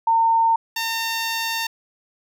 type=tone pair in turn; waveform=sine / 10% pulse; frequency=910 / 910 Hz; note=A#5 / A#5; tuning=-42 / -42 cents; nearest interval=unison; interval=0 cents; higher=neither; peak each=-14 dBFS; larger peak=neither; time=0.07-0.56 / 0.76-1.67 s; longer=second; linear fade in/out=5 ms; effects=none